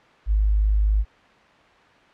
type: tone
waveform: sine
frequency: 51.91 Hz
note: G#1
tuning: in tune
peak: -16 dBFS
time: 0.26-1.05 s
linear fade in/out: 50 ms
effects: white hiss -52 dBFS RMS until 2.13 s + low-pass 2000 Hz 12 dB/octave